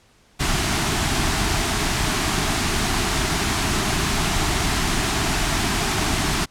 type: band-stop noise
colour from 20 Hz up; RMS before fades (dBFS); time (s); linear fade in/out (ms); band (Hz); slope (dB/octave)
pink; -21; 0.39-6.46; 20; 430 to 620; 96
effects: pink hiss -56 dBFS RMS until 6.5 s + low-pass 9000 Hz 12 dB/octave